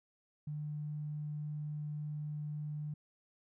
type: tone with tanh clipping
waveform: triangle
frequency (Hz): 149.7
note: D3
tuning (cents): +33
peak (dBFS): -37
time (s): 0.47-2.94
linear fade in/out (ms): 5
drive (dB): 3
effects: none